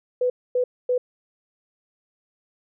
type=tone bursts; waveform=sine; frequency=497.9 Hz; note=B4; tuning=14 cents sharp; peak=-18 dBFS; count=3; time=0.21-0.98 s; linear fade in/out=5 ms; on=90 ms; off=250 ms; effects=none